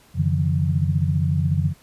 sine tone cluster, 90.6 / 140.6 / 155.1 / 170.9 Hz, F#2 / C#3 / D#3 / F3, -36 / +25 / -5 / -37 cents, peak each -22 / -22 / -24 / -26 dBFS, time 0.14-1.74 s, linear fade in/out 50 ms, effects pink hiss -54 dBFS RMS until 1.82 s + resampled to 32000 Hz

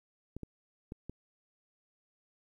clicks, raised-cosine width 3 ms, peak -28 dBFS, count 4, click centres 0.366 / 0.433 / 0.921 / 1.096 s, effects 11-bit

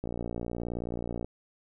click train, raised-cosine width 2 ms, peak -21 dBFS, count 72, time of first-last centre 0.04-1.245 s, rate 58.9 Hz, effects none

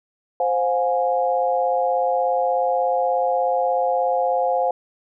sine chord, F minor, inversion second, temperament equal with one note detuned, 523.3 / 714 / 830.6 Hz, C5 / F5 / Ab5, 0 / +38 / 0 cents, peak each -21 / -21 / -24 dBFS, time 0.4-4.71 s, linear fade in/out 2 ms, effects none

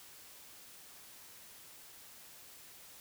silence, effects white hiss -55 dBFS RMS until 3 s

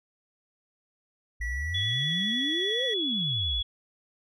sine exponential two-way sweep, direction up then down, 51.3 to 538 to 51.3 Hz, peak -30 dBFS, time 1.4-3.62 s, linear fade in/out 10 ms, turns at 2.85 s
triangle tone with pitch glide, 1948 to 1934.5 Hz, B6 to B6, -24 to -36 cents, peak -31 dBFS, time 1.41-2.94 s, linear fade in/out 5 ms, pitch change -12 cents, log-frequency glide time 1.83-2.34 s
sine tone with vibrato, 3387 Hz, G#7, 33 cents sharp, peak -27 dBFS, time 1.74-3.63 s, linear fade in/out 10 ms, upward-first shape sine, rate 10 Hz, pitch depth 11 cents each way
effects none

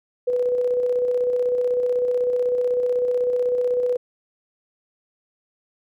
sine tone with tremolo, 494 Hz, B4, in tune, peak -17 dBFS, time 0.27-3.97 s, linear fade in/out 10 ms, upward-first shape square, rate 16 Hz, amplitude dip 30%, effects none

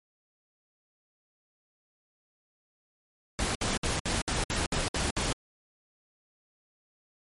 pink noise bursts, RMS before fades -29 dBFS, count 9, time 3.39-5.326 s, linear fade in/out 0 ms, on 160 ms, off 62 ms, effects MP3 48 kbps

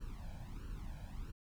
brown noise with flanger, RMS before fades -45 dBFS, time 0-1.32 s, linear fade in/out 20 ms, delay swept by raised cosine 0.69 to 1.28 ms, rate 1.5 Hz, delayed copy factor +0.95, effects none

